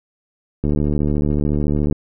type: click train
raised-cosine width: 3 ms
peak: -7 dBFS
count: 96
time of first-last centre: 0.64-1.926 s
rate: 73.9 Hz
effects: none